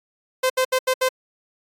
sawtooth tone bursts at uneven times, 516 Hz, C5, 24 cents flat, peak -13 dBFS, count 5, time 0.43-0.5 / 0.57-0.65 / 0.72-0.79 / 0.87-0.94 / 1.01-1.09 s, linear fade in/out 10 ms, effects AAC 48 kbps

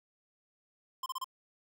square tone bursts, 1046.5 Hz, C6, in tune, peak -35 dBFS, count 4, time 1.03-1.244 s, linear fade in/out 5 ms, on 31 ms, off 30 ms, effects none

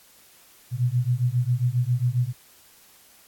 sine beating tone pair, 119.8 / 127.2 Hz, A#2 / C3, +48 / -48 cents, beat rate 7.4 Hz, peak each -23 dBFS, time 0.71-2.33 s, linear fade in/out 50 ms, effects white hiss -54 dBFS RMS until 3.27 s + AAC 64 kbps

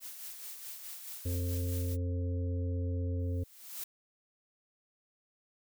blue noise with tremolo, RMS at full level -43 dBFS, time 0-1.97 s, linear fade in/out 50 ms, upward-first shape sine, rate 4.7 Hz, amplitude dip 45%
harmonic tone, 88.4 Hz, F2, 22 cents sharp, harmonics 1 / 3 / 5 / 6, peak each -31 / -41 / -45 / -47 dBFS, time 1.25-3.44 s, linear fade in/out 10 ms
blue noise with exponential growth, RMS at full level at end -38 dBFS, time 3.19-3.84 s, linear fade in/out 5 ms, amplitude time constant 140 ms
effects none

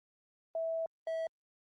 sine / triangle tone pair in turn, 654 / 650.7 Hz, E5 / E5, -14 / -23 cents, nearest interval unison, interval 9 cents, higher first, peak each -32 / -31 dBFS, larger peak second, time 0.55-0.86 / 1.07-1.27 s, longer first, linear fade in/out 2 ms, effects Opus 32 kbps

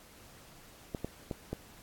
clicks, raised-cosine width 2 ms, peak -21 dBFS, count 4, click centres 0.948 / 1.046 / 1.312 / 1.53 s, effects pink hiss -56 dBFS RMS until 1.82 s + AAC 64 kbps

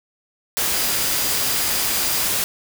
sine tone in noise, 4861 Hz, D#8, 41 cents flat, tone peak -31 dBFS, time 0.74-2.26 s, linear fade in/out 0 ms, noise white, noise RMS -21 dBFS, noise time 0.57-2.44 s, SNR -13 dB, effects none

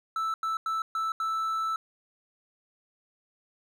triangle tone bursts at uneven times, 1318.5 Hz, E6, in tune, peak -25 dBFS, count 5, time 0.16-0.34 / 0.43-0.57 / 0.66-0.82 / 0.95-1.12 / 1.2-1.76 s, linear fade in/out 2 ms, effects none

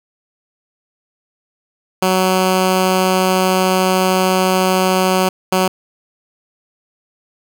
10% pulse tone bursts at uneven times, 186.4 Hz, F#3, 13 cents sharp, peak -4 dBFS, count 2, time 2.02-5.29 / 5.52-5.68 s, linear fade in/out 5 ms, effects none

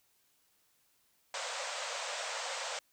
pink band-pass noise, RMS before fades -39 dBFS, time 1.34-2.79 s, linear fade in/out 2 ms, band 490 to 8400 Hz, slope 96 dB/octave, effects white hiss -72 dBFS RMS until 2.92 s

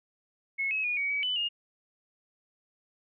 sine tone with pitch steps, 2185 / 2567 / 2447 / 2249 / 2276 / 3002 / 2841 Hz, C#7 / E7 / D#7 / C#7 / C#7 / F#7 / F7, -26 / -47 / -29 / +24 / +45 / +24 / +29 cents, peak -27 dBFS, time 0.58-1.49 s, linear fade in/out 20 ms, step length 130 ms, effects none

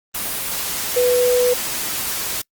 sine tone in noise, 493.9 Hz, B4, in tune, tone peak -13 dBFS, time 0.96-1.54 s, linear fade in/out 10 ms, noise white, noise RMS -24 dBFS, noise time 0.14-2.42 s, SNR +8 dB, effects noise-tail reverb RT60 0.1 s tail -26 dB re dry + Opus 24 kbps

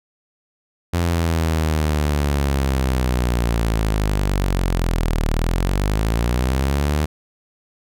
sawtooth linear two-way sweep, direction down then up, 86.9 to 37.66 to 76.8 Hz, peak -13 dBFS, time 0.93-7.06 s, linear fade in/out 10 ms, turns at 5.29 s, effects none

